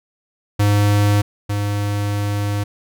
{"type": "tone pair in turn", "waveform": "square", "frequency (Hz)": [102.8, 102.4], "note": ["G#2", "G#2"], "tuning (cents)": [-17, -24], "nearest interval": "unison", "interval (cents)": 7, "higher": "first", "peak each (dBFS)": [-13, -19], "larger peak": "first", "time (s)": [[0.59, 1.22], [1.49, 2.64]], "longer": "second", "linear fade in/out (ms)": 10, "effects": []}